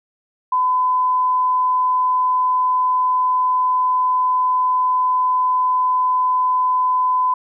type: tone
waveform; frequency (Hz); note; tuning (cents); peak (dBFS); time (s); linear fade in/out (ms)
sine; 1010; B5; +39; -14; 0.52-7.34; 5
effects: none